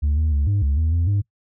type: tone with pitch steps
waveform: sine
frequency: 73.3 / 78 / 71.7 / 101 / 70.3 / 79.7 / 84.7 / 101 Hz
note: D2 / D#2 / D2 / G#2 / C#2 / D#2 / E2 / G#2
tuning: -3 / +5 / -41 / -48 / +25 / +42 / +48 / -48 cents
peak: -14 dBFS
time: 0.02-1.22 s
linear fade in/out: 20 ms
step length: 150 ms
effects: noise-tail reverb RT60 0.1 s tail -22 dB re dry + tanh soft clip ceiling -15 dBFS